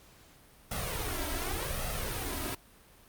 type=noise with flanger; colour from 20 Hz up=pink; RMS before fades=-34 dBFS; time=0.71-2.55 s; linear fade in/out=5 ms; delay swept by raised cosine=1.5 to 3.1 ms; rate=0.87 Hz; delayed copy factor=+0.7; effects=pink hiss -58 dBFS RMS until 3.08 s + Opus 48 kbps